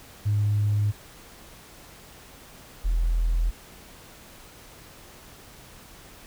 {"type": "tone pair in turn", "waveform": "sine", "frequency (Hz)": [103.83, 41.54], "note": ["G#2", "E1"], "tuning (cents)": [0, 14], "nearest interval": "octave + major third", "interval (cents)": 1586, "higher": "first", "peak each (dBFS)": -19, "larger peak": "neither", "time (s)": [[0.25, 0.92], [2.84, 3.51]], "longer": "neither", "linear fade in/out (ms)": 20, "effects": ["tanh soft clip ceiling -16 dBFS", "pink hiss -48 dBFS RMS until 6.26 s"]}